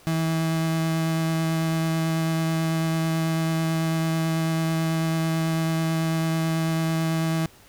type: tone with vibrato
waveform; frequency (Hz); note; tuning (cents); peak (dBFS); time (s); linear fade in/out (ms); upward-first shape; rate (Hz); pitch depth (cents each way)
35% pulse; 162.1; E3; -29; -20; 0.07-7.46; 0; triangle; 9.1; 10
effects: pink hiss -52 dBFS RMS until 7.68 s